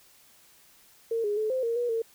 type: tone with pitch steps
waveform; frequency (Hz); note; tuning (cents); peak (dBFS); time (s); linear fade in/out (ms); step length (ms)
sine; 457.3 / 413.6 / 432.5 / 518 / 463.2 / 482.5 / 454.3; A#4 / G#4 / A4 / C5 / A#4 / B4 / A#4; -33 / -7 / -30 / -17 / -11 / -40 / -45; -25; 1.11-2.02; 5; 130
effects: white hiss -58 dBFS RMS until 2.14 s